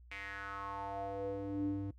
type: tone with band-pass filter sweep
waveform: square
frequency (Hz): 99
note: G2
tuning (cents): +18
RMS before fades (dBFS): -40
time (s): 0.11-1.91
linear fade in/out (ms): 5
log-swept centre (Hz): 2300 to 210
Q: 4.6
effects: noise-tail reverb RT60 0.1 s tail -21 dB re dry + added 60 Hz sine -55 dBFS peak until 1.98 s